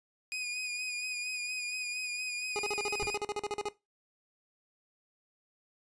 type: tone with vibrato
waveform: sawtooth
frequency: 2473 Hz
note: D#7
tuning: 11 cents flat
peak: -31 dBFS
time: 0.32-3.16 s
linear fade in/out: 0 ms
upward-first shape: sine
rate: 4.3 Hz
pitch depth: 33 cents each way
type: tone bursts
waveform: 25% pulse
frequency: 415.3 Hz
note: G#4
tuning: in tune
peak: -28 dBFS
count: 16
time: 2.56-3.686 s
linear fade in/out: 0 ms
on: 31 ms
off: 42 ms
type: noise with exponential decay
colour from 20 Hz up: brown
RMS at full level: -34 dBFS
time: 3.02-3.15 s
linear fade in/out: 5 ms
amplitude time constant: 27 ms
effects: noise-tail reverb RT60 0.2 s tail -17 dB re dry + resampled to 22050 Hz